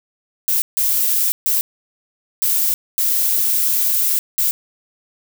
violet noise bursts at uneven times, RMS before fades -17 dBFS, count 6, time 0.48-0.62 / 0.77-1.32 / 1.46-1.61 / 2.42-2.74 / 2.98-4.19 / 4.38-4.51 s, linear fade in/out 0 ms, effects none

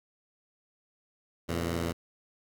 10% pulse tone pair together, 84.23 / 115.9 Hz, E2 / A#2, +38 / -10 cents, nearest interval tritone, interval 552 cents, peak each -22 / -29 dBFS, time 1.48-1.93 s, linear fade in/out 20 ms, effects none

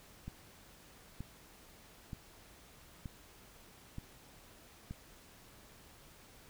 click train, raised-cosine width 5 ms, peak -30 dBFS, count 6, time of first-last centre 0.28-4.91 s, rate 1.08 Hz, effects pink hiss -59 dBFS RMS until 6.49 s

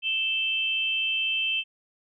sine tone pair together, 2640 / 3122 Hz, E7 / G7, +2 / -8 cents, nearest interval minor third, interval 290 cents, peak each -26 / -27 dBFS, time 0.02-1.64 s, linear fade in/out 50 ms, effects none

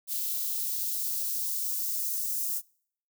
violet noise with high-pass filter sweep, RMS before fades -31 dBFS, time 0.07-2.62 s, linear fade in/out 50 ms, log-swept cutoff 3300 to 6200 Hz, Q 1.3, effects noise-tail reverb RT60 0.6 s tail -26 dB re dry

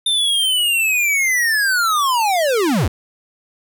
square linear sweep, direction down, 3616 to 58.27 Hz, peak -15 dBFS, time 0.06-2.88 s, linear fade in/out 5 ms, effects none

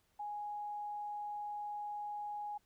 sine tone, 830 Hz, G#5, 1 cent flat, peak -39 dBFS, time 0.19-2.58 s, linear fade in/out 10 ms, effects pink hiss -75 dBFS RMS until 2.65 s

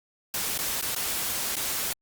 white noise with dropouts, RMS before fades -29 dBFS, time 0.34-1.93 s, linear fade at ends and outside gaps 2 ms, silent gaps 0.578-0.588 / 0.813-0.824 / 0.95-0.962 / 1.556-1.566 s, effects Opus 48 kbps

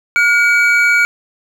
triangle tone pair together, 1434.4 / 2277 Hz, F6 / C#7, +46 / +46 cents, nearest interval minor sixth, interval 800 cents, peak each -10 dBFS, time 0.16-1.05 s, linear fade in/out 0 ms, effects none

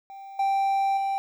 triangle tone with level steps, 784 Hz, G5, in tune, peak -37 / -19 / -22 dBFS, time 0.1-1.18 s, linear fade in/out 0 ms, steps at 0.39 / 0.97 s, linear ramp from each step 5 ms, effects 10-bit

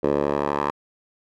10% pulse tone with band-pass filter sweep, 71.9 Hz, D2, 36 cents flat, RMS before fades -23 dBFS, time 0.03-0.71 s, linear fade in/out 10 ms, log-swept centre 490 to 960 Hz, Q 2, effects none

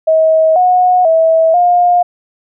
sine tone with pitch steps, 638 / 728 / 649 / 709 Hz, D#5 / F#5 / E5 / F5, +43 / -28 / -27 / +26 cents, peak -6 dBFS, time 0.07-2.03 s, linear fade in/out 10 ms, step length 490 ms, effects none

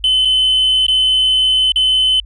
sine tone with dropouts, 3042 Hz, F#7, 47 cents sharp, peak -8 dBFS, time 0.04-2.2 s, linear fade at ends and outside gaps 2 ms, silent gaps 0.25-0.254 / 0.866-0.882 / 1.72-1.759 s, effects tanh soft clip ceiling -8 dBFS + added 50 Hz sine -32 dBFS peak until 2.25 s

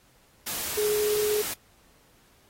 sine tone in noise, 420.8 Hz, G#4, 23 cents sharp, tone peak -23 dBFS, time 0.77-1.42 s, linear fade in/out 10 ms, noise white, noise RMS -32 dBFS, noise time 0.46-1.54 s, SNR +6 dB, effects pink hiss -61 dBFS RMS until 2.49 s + AAC 48 kbps

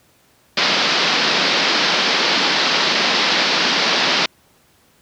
white band-pass noise, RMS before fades -17 dBFS, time 0.57-4.26 s, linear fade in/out 5 ms, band 160 to 5100 Hz, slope 48 dB/octave, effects pink hiss -55 dBFS RMS until 5.01 s + high-pass 80 Hz 12 dB/octave

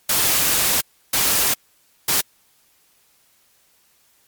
white noise bursts at uneven times, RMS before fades -18 dBFS, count 3, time 0.09-0.81 / 1.13-1.54 / 2.08-2.21 s, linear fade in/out 5 ms, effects white hiss -59 dBFS RMS until 4.27 s + MP3 96 kbps

